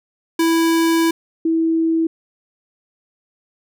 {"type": "tone pair in turn", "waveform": ["square", "sine"], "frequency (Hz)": [329.6, 326], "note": ["E4", "E4"], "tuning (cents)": [0, -19], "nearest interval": "unison", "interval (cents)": 19, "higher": "first", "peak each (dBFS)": [-14, -14], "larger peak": "neither", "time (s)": [[0.39, 1.11], [1.45, 2.07]], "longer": "first", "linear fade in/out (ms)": 5, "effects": []}